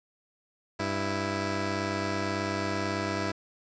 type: tone pair together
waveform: 10% pulse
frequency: 98.25 / 329.6 Hz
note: G2 / E4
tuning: +4 / 0 cents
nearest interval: octave + major sixth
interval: 2096 cents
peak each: -23 dBFS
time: 0.79-3.32 s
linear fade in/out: 10 ms
effects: resampled to 16000 Hz + 9-bit